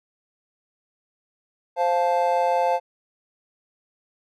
triangle chord, F major, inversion second, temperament just, 523.8 / 698.5 / 873.1 Hz, C5 / F5 / A5, +2 / 0 / -14 cents, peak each -21 dBFS, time 1.76-2.8 s, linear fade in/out 50 ms, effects none

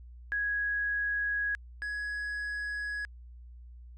sine / triangle tone pair in turn, 1661.2 / 1673.7 Hz, G#6 / G#6, 0 / +13 cents, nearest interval unison, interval 13 cents, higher second, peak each -28 / -31 dBFS, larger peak first, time 0.32-1.55 / 1.82-3.05 s, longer neither, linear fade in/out 0 ms, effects added 60 Hz sine -46 dBFS peak until 3.97 s + resampled to 22050 Hz

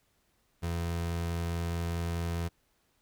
30% pulse tone, 84.7 Hz, E2, 48 cents sharp, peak -28 dBFS, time 0.62-2.49 s, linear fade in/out 20 ms, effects pink hiss -72 dBFS RMS until 3.01 s

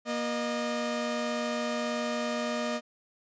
sawtooth tone pair together, 237.3 / 614 Hz, A#3 / D#5, +31 / -23 cents, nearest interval octave + major third, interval 1646 cents, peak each -28 dBFS, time 0.05-2.81 s, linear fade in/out 50 ms, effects resampled to 16000 Hz

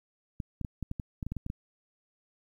clicks, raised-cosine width 5 ms, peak -22 dBFS, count 12, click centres 0.402 / 0.613 / 0.648 / 0.827 / 0.914 / 0.998 / 1.228 / 1.266 / 1.32 / 1.367 / 1.464 / 1.501 s, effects 10-bit

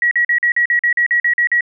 sine tone bursts, 1916 Hz, A#6, 47 cents sharp, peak -11 dBFS, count 12, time 0.02-1.608 s, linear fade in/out 2 ms, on 92 ms, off 44 ms, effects none

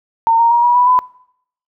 sine tone with pitch steps, 912 / 929.6 / 947.4 / 965.7 / 984.3 / 1003.2 Hz, A#5 / A#5 / A#5 / B5 / B5 / B5, -38 / -5 / +28 / -39 / -6 / +27 cents, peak -8 dBFS, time 0.27-0.99 s, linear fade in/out 0 ms, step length 120 ms, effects noise-tail reverb RT60 0.7 s tail -23 dB re dry

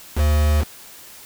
triangle tone with quantisation, 75.1 Hz, D2, 39 cents sharp, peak -12 dBFS, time 0.15-0.65 s, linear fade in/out 50 ms, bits 4, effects white hiss -42 dBFS RMS until 1.25 s

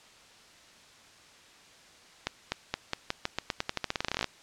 accelerating click train, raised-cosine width 0.2 ms, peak -11 dBFS, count 24, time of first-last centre 2.27-4.243 s, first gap 250 ms, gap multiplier 0.88, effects white hiss -55 dBFS RMS until 4.42 s + low-pass 6000 Hz 12 dB/octave

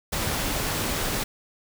pink noise, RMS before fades -27 dBFS, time 0.12-1.24 s, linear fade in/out 10 ms, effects none

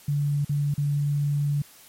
sine tone with dropouts, 144.4 Hz, D3, 29 cents flat, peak -21 dBFS, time 0.08-1.62 s, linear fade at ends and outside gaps 5 ms, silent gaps 0.448-0.493 / 0.741-0.778 s, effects white hiss -51 dBFS RMS until 1.88 s + MP3 64 kbps

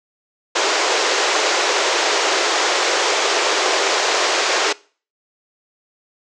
pink band-pass noise, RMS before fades -18 dBFS, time 0.55-4.73 s, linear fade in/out 10 ms, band 360 to 7100 Hz, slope 48 dB/octave, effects noise-tail reverb RT60 0.4 s tail -22 dB re dry

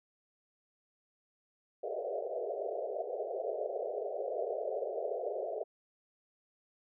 white band-pass noise, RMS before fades -37 dBFS, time 1.83-5.64 s, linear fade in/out 10 ms, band 390 to 700 Hz, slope 96 dB/octave, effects none

